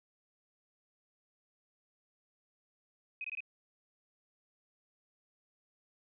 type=tone bursts; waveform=sine; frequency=2519 Hz; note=D#7; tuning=21 cents sharp; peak=-37 dBFS; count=4; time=3.21-3.405 s; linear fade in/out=2 ms; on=33 ms; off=21 ms; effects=none